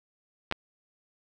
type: clicks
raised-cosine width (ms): 0.3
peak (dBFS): -13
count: 2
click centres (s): 0.513 / 0.524
effects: none